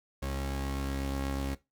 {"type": "tone pair together", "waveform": "sawtooth", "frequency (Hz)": [68.23, 273.4], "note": ["C#2", "C#4"], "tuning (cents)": [-27, -24], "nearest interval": "2 octaves", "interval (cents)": 2403, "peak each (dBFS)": [-29, -34], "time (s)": [0.22, 1.55], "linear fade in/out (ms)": 10, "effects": ["noise-tail reverb RT60 0.2 s tail -17 dB re dry"]}